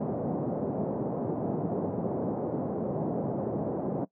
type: band-pass noise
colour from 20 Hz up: pink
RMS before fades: -31 dBFS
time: 0-4.05 s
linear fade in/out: 10 ms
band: 140 to 690 Hz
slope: 24 dB/octave
effects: noise-tail reverb RT60 0.1 s tail -20 dB re dry